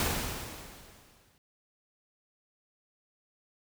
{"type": "noise with exponential decay", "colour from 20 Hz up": "pink", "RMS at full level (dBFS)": -28, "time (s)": [0, 1.38], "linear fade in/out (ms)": 1, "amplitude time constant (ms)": 300, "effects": []}